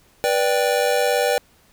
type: chord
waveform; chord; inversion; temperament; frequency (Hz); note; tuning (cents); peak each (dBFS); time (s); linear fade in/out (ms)
square; G major; first; just; 490 / 588 / 784; B4 / D5 / G5; -14 / +2 / 0; -21 / -22 / -24; 0.24-1.38; 0
effects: pink hiss -56 dBFS RMS until 1.72 s